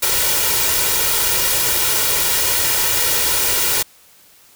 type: noise with comb filter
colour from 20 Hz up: white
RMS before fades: -17 dBFS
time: 0.02-3.83 s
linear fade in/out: 10 ms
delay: 2.1 ms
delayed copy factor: +0.6
effects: white hiss -49 dBFS RMS until 4.55 s